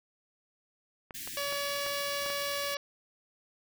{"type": "clicks", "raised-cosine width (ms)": 0.5, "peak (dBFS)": -27, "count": 6, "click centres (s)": [1.108, 1.275, 1.525, 1.864, 2.262, 2.302]}
{"type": "band-stop noise", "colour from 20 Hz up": "white", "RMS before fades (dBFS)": -41, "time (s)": [1.14, 2.75], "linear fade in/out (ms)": 10, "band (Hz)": [370, 1600], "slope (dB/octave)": 96}
{"type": "harmonic tone", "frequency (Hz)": 568, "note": "C#5", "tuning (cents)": 42, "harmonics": [1, 2, 3, 4, 5, 6, 7, 8, 9, 10], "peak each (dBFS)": [-36, -39, -41, -42, -43, -44, -44, -45, -46, -46], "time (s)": [1.37, 2.77], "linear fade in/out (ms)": 2}
{"effects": []}